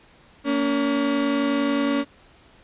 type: tone pair together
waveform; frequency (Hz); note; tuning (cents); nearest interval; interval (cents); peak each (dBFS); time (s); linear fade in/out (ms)
35% pulse; 231.9 / 282.9; A#3 / C#4; -9 / +35; minor third; 344; -25 / -19; 0.44-2.05; 50
effects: pink hiss -53 dBFS RMS until 2.63 s + resampled to 8000 Hz